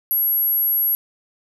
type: tone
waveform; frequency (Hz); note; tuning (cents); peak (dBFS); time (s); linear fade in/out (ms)
sine; 11540; F#9; -44; -16; 0.11-0.95; 0
effects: none